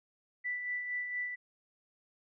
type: tone with tremolo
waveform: sine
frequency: 1975.5 Hz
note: B6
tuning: in tune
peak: -32 dBFS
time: 0.44-1.36 s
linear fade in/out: 20 ms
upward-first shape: sine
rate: 4.3 Hz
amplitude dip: 45%
effects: none